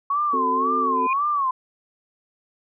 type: tone with vibrato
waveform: sine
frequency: 1098 Hz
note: C#6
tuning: 17 cents flat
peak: -19 dBFS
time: 0.1-1.51 s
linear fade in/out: 5 ms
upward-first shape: sine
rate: 1.9 Hz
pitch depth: 150 cents each way
type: chord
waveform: sine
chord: F# diminished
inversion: second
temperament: equal with one note detuned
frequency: 261.6 / 370 / 445.9 Hz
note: C4 / F#4 / A4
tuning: 0 / 0 / +23 cents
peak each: -28 / -31 / -29 dBFS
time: 0.33-1.07 s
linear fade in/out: 5 ms
type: tone with exponential growth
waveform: sine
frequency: 2449 Hz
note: D#7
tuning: 28 cents flat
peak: -22 dBFS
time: 0.95-1.13 s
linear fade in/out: 2 ms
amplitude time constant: 39 ms
effects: none